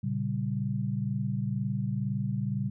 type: chord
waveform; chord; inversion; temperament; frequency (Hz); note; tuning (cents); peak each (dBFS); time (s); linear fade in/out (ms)
sine; G diminished; first; equal; 116.54 / 138.59 / 196; Bb2 / Db3 / G3; 0 / 0 / 0; -32; 0.03-2.7; 10
effects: none

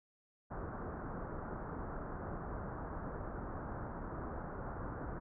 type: low-pass noise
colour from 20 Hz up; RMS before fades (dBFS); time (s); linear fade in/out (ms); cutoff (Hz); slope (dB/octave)
pink; -43; 0.5-5.2; 20; 1500; 48
effects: none

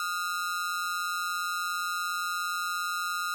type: ring-modulated tone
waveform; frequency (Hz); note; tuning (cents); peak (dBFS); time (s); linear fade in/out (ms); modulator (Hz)
45% pulse; 1325; E6; +9; -26; 0-3.34; 0; 88.6
effects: none

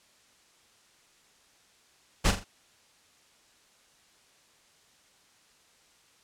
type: noise with echo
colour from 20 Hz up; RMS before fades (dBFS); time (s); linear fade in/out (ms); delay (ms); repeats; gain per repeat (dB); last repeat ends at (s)
pink; -22; 2.24-2.32; 20; 42; 3; -8; 2.446
effects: white hiss -62 dBFS RMS until 6.23 s + low-pass 8000 Hz 12 dB/octave

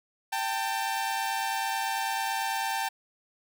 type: tone pair together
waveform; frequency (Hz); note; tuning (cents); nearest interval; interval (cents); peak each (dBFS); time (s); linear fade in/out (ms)
sawtooth; 784 / 893.1; G5 / A5; 0 / +26; major second; 226; -27; 0.32-2.89; 10
effects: none

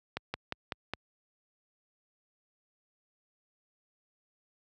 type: slowing click train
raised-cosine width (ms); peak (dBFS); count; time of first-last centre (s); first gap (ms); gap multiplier
0.3; -17; 5; 0.17-0.936; 170; 1.08
effects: high-pass 60 Hz 12 dB/octave

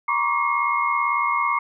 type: tone cluster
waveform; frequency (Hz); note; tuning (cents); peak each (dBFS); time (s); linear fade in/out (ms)
sine; 950 / 1074 / 1152 / 2154; A#5 / C6 / D6 / C7; +33 / +45 / -34 / +50; -26 / -26 / -22 / -25; 0.08-1.59; 5
effects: none

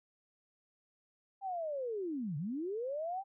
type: linear two-way sweep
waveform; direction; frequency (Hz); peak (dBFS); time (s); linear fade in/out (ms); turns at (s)
sine; down then up; 801 to 136 to 801; -35; 1.41-3.24; 50; 2.37
effects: none

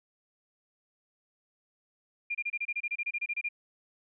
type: tone bursts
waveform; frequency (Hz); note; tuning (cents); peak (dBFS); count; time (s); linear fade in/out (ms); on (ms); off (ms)
sine; 2403; D7; +39; -29; 16; 2.3-3.489; 10; 49; 27
effects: none

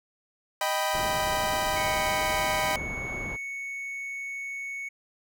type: chord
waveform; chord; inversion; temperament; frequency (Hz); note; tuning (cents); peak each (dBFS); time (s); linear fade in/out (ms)
sawtooth; Eb augmented; none; equal; 622.3 / 784 / 987.8; Eb5 / G5 / B5; 0 / 0 / 0; -26; 0.61-2.76; 2
type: low-pass noise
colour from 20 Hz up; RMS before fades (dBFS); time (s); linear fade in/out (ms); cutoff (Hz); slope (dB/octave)
pink; -37; 0.93-3.37; 20; 1200; 12
type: tone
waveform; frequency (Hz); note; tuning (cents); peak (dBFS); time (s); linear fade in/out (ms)
triangle; 2217; C#7; 0; -31; 1.76-4.89; 10
effects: none

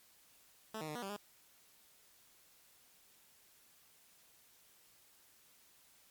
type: tone with pitch steps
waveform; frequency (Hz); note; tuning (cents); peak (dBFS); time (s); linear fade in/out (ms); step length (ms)
10% pulse; 219 / 156.1 / 151.5 / 241.4 / 195.3 / 205.6; A3 / D#3 / D#3 / B3 / G3 / G#3; -8 / +6 / -46 / -39 / -6 / -17; -33; 0.74-1.166; 5; 71
effects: white hiss -66 dBFS RMS until 6.1 s + MP3 96 kbps

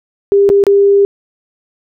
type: tone with dropouts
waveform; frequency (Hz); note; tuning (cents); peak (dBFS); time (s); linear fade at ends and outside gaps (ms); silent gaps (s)
sine; 400; G4; +35; -5; 0.32-1.05; 0; 0.491-0.5 / 0.639-0.667
effects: none

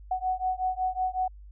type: beating tone pair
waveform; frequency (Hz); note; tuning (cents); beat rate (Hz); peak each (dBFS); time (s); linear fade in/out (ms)
sine; 741 / 746.4; F#5 / F#5; +2 / +15; 5.4; -29; 0.11-1.28; 5
effects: added 50 Hz sine -44 dBFS peak until 1.51 s

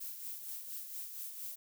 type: noise with tremolo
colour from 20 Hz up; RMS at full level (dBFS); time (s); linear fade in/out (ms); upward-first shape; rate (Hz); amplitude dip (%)
violet; -42; 0-1.56; 10; sine; 4.3; 50
effects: none

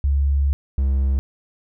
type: tone pair in turn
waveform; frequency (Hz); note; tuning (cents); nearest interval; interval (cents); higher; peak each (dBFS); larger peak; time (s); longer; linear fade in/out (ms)
sine / triangle; 69.9 / 67.51; C#2 / C#2; +15 / -45; minor second; 60; first; -15 / -14; second; 0.04-0.53 / 0.78-1.19; first; 0
effects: none

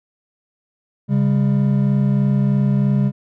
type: tone pair together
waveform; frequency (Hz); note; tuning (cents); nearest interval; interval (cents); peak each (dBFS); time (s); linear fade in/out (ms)
triangle; 136.8 / 199.95; C#3 / G3; -23 / +35; perfect fifth; 658; -14 / -15; 1.08-3.12; 50
effects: none

